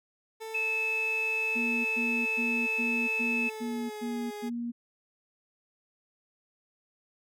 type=tone with pitch glide; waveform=30% pulse; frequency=443.4 to 416.1 Hz; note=A4 to G#4; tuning=+13 to +3 cents; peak=-35 dBFS; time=0.4-4.5 s; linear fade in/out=20 ms; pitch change=-110 cents; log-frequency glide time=3.31-4.19 s
type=tone; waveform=sine; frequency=2606 Hz; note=E7; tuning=20 cents flat; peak=-27 dBFS; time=0.54-3.5 s; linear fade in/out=10 ms
type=tone bursts; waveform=sine; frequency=237.1 Hz; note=A#3; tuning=30 cents sharp; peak=-31 dBFS; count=8; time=1.55-4.72 s; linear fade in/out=20 ms; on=300 ms; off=110 ms
effects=none